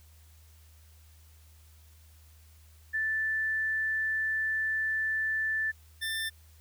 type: tone pair in turn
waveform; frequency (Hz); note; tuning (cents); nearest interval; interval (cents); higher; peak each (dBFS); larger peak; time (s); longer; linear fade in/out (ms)
sine / 25% pulse; 1760 / 1780.5; A6 / A6; 0 / +20; unison; 20; second; -27; neither; 2.93-5.72 / 6.01-6.3; first; 20
effects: added 78 Hz sine -54 dBFS peak until 6.6 s + white hiss -63 dBFS RMS until 6.6 s